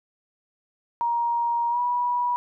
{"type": "tone with pitch glide", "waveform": "sine", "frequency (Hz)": [942, 973], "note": ["A#5", "B5"], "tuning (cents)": [18, -26], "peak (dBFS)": -21, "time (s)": [1.01, 2.36], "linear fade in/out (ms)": 0, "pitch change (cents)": 56, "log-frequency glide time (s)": [1.7, 1.79], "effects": []}